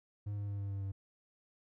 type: tone with pitch steps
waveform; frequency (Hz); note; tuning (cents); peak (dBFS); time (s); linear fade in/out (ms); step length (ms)
triangle; 102.8 / 101.74 / 100.68 / 99.64 / 98.61 / 97.59; G#2 / G#2 / G2 / G2 / G2 / G2; -17 / -35 / +47 / +29 / +11 / -7; -34; 0.26-0.92; 10; 110
effects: none